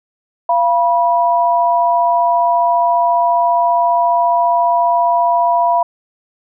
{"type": "tone pair together", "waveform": "sine", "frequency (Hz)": [688.7, 974], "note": ["F5", "B5"], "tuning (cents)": [-24, -24], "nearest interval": "tritone", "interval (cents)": 600, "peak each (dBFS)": -13, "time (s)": [0.49, 5.83], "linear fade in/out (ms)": 5, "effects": []}